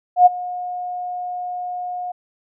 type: tone with ADSR envelope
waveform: sine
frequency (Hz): 720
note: F#5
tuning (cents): -47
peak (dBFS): -4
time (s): 0.16-2.12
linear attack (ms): 100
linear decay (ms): 21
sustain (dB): -20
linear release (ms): 8
effects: none